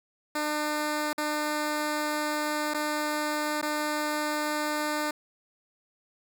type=tone with dropouts; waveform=10% pulse; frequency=301 Hz; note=D4; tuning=43 cents sharp; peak=-19 dBFS; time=0.35-5.11 s; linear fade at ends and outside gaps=5 ms; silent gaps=1.131-1.179 / 2.738-2.744 / 3.615-3.626 s; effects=none